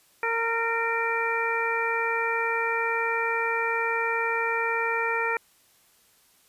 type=harmonic tone with a mistuned harmonic; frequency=458.9 Hz; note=A#4; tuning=27 cents flat; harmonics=1 / 2 / 3 / 4 / 5; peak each=-30 / -30 / -30 / -30 / -30 dBFS; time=0.23-5.37 s; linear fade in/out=2 ms; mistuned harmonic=5; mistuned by=+45 cents; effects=white hiss -61 dBFS RMS until 6.48 s + resampled to 32000 Hz